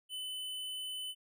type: tone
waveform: square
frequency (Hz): 3017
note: F#7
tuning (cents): +33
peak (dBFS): -39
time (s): 0.09-1.15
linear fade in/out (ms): 50
effects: none